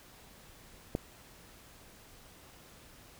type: click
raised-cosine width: 2 ms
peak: -17 dBFS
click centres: 0.951 s
effects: pink hiss -56 dBFS RMS until 3.19 s

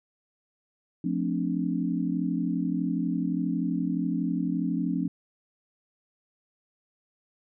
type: chord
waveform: sine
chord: D minor seventh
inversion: first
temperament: equal with one note detuned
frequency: 176.64 / 220 / 261.6 / 293.7 Hz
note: F3 / A3 / C4 / D4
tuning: +20 / 0 / 0 / 0 cents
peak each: -29 / -33 / -30 / -31 dBFS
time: 1.04-5.08 s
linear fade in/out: 5 ms
effects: none

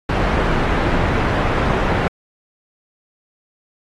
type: low-pass noise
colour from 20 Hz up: pink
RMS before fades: -18 dBFS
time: 0.09-2.08 s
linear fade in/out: 2 ms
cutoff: 1800 Hz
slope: 12 dB/octave
effects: AAC 32 kbps

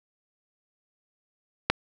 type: click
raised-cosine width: 0.3 ms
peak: -3 dBFS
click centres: 1.7 s
effects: none

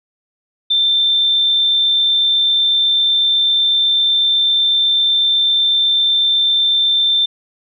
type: tone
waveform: sine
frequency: 3566 Hz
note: A7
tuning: 22 cents sharp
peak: -11 dBFS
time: 0.7-7.26 s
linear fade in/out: 10 ms
effects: none

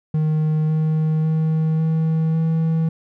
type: tone with pitch steps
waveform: triangle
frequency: 155.2 / 156.82 / 158.46 / 160.12 / 161.79 Hz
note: D#3 / D#3 / D#3 / D#3 / E3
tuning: -4 / +14 / +32 / +50 / -32 cents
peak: -14 dBFS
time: 0.14-2.89 s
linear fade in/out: 5 ms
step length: 550 ms
effects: none

